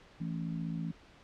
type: harmonic tone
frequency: 55.4 Hz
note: A1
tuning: 13 cents sharp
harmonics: 3 / 4 / 5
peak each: -35 / -41 / -43 dBFS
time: 0.2-0.92 s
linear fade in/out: 10 ms
effects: pink hiss -58 dBFS RMS until 1.23 s + low-pass 4000 Hz 12 dB/octave